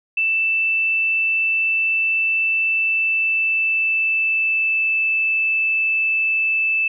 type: tone with pitch glide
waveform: sine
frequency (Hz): 2652 to 2634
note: E7 to E7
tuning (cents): +10 to -2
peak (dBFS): -16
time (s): 0.17-6.88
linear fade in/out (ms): 5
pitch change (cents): -12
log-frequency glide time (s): 2.59-4.98
effects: none